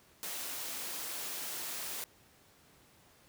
white high-pass noise, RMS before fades -40 dBFS, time 0.23-2.04 s, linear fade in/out 0 ms, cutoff 210 Hz, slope 12 dB/octave, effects pink hiss -63 dBFS RMS until 3.28 s + high-pass 60 Hz 12 dB/octave

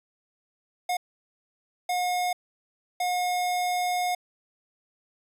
square tone bursts at uneven times, 720 Hz, F#5, 47 cents flat, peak -25 dBFS, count 3, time 0.89-0.97 / 1.89-2.33 / 3-4.15 s, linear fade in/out 5 ms, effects resampled to 32000 Hz

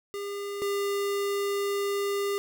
square tone pair in turn, 403.6 / 401.6 Hz, G#4 / G4, -49 / +42 cents, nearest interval unison, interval 9 cents, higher first, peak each -33 / -27 dBFS, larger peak second, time 0.14-0.62 / 0.62-2.38 s, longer second, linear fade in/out 0 ms, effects 11-bit

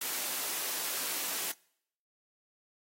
white high-pass noise, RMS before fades -35 dBFS, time 0.01-1.52 s, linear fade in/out 5 ms, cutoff 270 Hz, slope 12 dB/octave, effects noise-tail reverb RT60 0.7 s tail -25 dB re dry + AAC 48 kbps

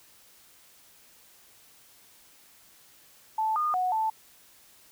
sine tone with pitch steps, 876 / 1221 / 735 / 880 Hz, A5 / D#6 / F#5 / A5, -8 / -33 / -12 / 0 cents, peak -24 dBFS, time 3.38-4.1 s, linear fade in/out 5 ms, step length 180 ms, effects white hiss -57 dBFS RMS until 4.91 s

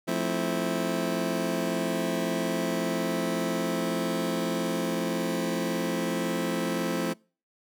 25% pulse chord, F major seventh, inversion none, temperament just, 174.61 / 218.3 / 261.9 / 327.4 Hz, F3 / A3 / C4 / E4, 0 / -13 / +2 / -12 cents, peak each -28 / -29 / -29 / -29 dBFS, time 0.07-7.14 s, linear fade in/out 20 ms, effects noise-tail reverb RT60 0.4 s tail -26 dB re dry

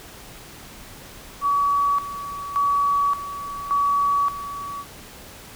sine tone with tremolo, 1136 Hz, C#6, 42 cents sharp, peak -17 dBFS, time 1.41-4.85 s, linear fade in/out 50 ms, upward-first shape square, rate 0.87 Hz, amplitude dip 75%, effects pink hiss -42 dBFS RMS until 5.55 s

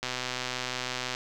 click train, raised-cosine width 0.2 ms, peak -14 dBFS, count 142, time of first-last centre 0.03-1.149 s, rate 126 Hz, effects none

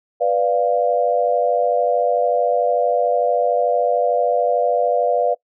sine chord, B diminished, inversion none, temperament equal, 493.9 / 587.3 / 698.5 Hz, B4 / D5 / F5, 0 / 0 / 0 cents, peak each -19 dBFS, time 0.2-5.35 s, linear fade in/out 20 ms, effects noise-tail reverb RT60 0.1 s tail -23 dB re dry

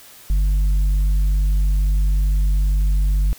triangle tone with tanh clipping, 48.86 Hz, G1, 5 cents flat, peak -15 dBFS, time 0.3-3.33 s, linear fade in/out 0 ms, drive 9 dB, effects white hiss -44 dBFS RMS until 3.38 s

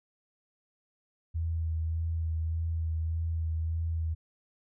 sine tone with vibrato, 81.4 Hz, E2, 21 cents flat, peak -28 dBFS, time 1.34-4.15 s, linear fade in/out 20 ms, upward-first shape sine, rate 1.7 Hz, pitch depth 21 cents each way, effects none

